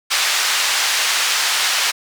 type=band-pass noise; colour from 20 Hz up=white; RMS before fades=-18 dBFS; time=0.1-1.92 s; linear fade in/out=20 ms; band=1000 to 5300 Hz; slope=12 dB/octave; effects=none